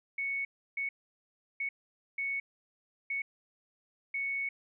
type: tone bursts at uneven times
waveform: sine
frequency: 2217 Hz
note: C#7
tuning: in tune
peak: -31 dBFS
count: 6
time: 0.18-0.45 / 0.77-0.89 / 1.6-1.69 / 2.18-2.4 / 3.1-3.22 / 4.14-4.49 s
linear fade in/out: 5 ms
effects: none